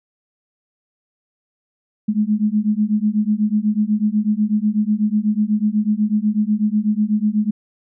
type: beating tone pair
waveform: sine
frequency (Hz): 207.7 / 215.8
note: G#3 / A3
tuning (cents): 0 / -33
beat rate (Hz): 8.1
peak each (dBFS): -18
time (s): 2.08-7.51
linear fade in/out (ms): 10
effects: none